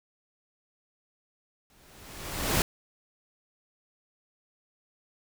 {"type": "noise with exponential growth", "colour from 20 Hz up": "pink", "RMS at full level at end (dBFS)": -23, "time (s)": [1.7, 2.62], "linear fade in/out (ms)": 1, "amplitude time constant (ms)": 200, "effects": []}